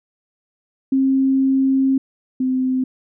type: tone pair in turn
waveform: sine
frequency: 267.3 / 258.3 Hz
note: C4 / C4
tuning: +37 / -22 cents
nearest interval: minor second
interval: 59 cents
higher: first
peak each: -13 / -16 dBFS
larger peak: first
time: 0.92-1.98 / 2.4-2.84 s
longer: first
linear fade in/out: 5 ms
effects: none